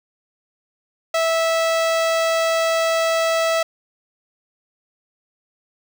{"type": "tone with notch filter", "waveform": "sawtooth", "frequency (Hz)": 655, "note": "E5", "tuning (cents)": -11, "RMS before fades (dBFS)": -19, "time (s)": [1.14, 3.63], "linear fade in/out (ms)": 5, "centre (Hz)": 12000, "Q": 0.8, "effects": []}